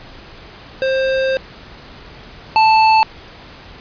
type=tone pair in turn; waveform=square; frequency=529 / 880.5 Hz; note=C5 / A5; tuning=+19 / +1 cents; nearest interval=major sixth; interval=882 cents; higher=second; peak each=-15 / -9 dBFS; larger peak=second; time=0.82-1.37 / 2.56-3.03 s; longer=first; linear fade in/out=0 ms; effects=pink hiss -38 dBFS RMS until 3.8 s + resampled to 11025 Hz